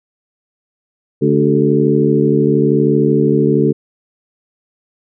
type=harmonic tone with a mistuned harmonic; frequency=72.9 Hz; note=D2; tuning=12 cents flat; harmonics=2 / 3 / 4 / 5 / 6; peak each=-16 / -16 / -16 / -16 / -16 dBFS; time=1.21-3.73 s; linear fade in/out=20 ms; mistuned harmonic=5; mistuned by=+56 cents; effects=none